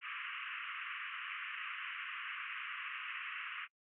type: band-pass noise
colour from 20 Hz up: white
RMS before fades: -44 dBFS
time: 0.01-3.68 s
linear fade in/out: 50 ms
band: 1100 to 2900 Hz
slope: 96 dB/octave
effects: noise-tail reverb RT60 0.1 s tail -26 dB re dry